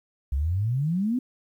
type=exponential sweep; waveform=sine; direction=up; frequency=63.8 to 261.6 Hz; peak=-22 dBFS; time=0.32-1.19 s; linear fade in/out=5 ms; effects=10-bit